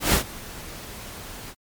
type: noise with ADSR envelope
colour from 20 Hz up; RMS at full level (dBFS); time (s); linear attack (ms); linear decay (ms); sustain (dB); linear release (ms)
pink; -17; 0-1.55; 130; 100; -21; 53
effects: MP3 96 kbps